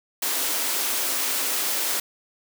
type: high-pass noise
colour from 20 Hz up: white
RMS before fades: -25 dBFS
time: 0.22-2 s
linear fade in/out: 5 ms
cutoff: 240 Hz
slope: 48 dB/octave
effects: none